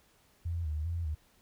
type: tone with vibrato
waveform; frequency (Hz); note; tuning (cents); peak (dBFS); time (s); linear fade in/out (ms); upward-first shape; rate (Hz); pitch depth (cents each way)
sine; 80.5; E2; -41; -31; 0.45-1.15; 10; square; 2.5; 90
effects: pink hiss -66 dBFS RMS until 1.41 s